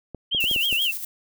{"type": "clicks", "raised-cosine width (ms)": 2, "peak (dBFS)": -21, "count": 6, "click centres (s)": [0.147, 0.348, 0.441, 0.513, 0.562, 0.727]}
{"type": "tone with vibrato", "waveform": "sine", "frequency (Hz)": 2954, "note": "F#7", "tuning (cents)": -3, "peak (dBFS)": -20, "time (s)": [0.31, 0.92], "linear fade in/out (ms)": 20, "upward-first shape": "sine", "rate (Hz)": 6.3, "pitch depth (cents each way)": 180}
{"type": "noise with tremolo", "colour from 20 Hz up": "violet", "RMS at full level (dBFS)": -30, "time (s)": [0.4, 1.05], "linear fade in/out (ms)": 5, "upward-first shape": "square", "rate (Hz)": 9.6, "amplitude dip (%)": 45}
{"effects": []}